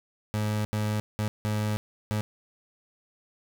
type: tone bursts at uneven times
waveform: 30% pulse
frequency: 106.3 Hz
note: G#2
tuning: 41 cents sharp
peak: -23 dBFS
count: 5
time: 0.34-0.65 / 0.73-1 / 1.19-1.28 / 1.45-1.77 / 2.11-2.21 s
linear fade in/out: 0 ms
effects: none